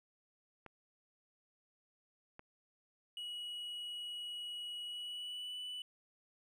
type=clicks; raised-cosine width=0.5 ms; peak=-35 dBFS; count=2; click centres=0.663 / 2.394 s
type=tone with pitch glide; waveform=triangle; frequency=2915 to 2976 Hz; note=F#7 to F#7; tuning=-26 to +9 cents; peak=-40 dBFS; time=3.17-5.82 s; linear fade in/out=2 ms; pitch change=+35 cents; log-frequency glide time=4.85-5.59 s
effects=none